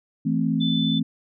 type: chord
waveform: sine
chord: A minor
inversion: second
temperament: equal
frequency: 164.81 / 220 / 261.6 Hz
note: E3 / A3 / C4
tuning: 0 / 0 / 0 cents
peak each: -24 dBFS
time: 0.25-1.03 s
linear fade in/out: 10 ms
type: tone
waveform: sine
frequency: 3517 Hz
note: A7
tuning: 1 cent flat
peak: -26 dBFS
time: 0.6-1 s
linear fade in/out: 20 ms
effects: none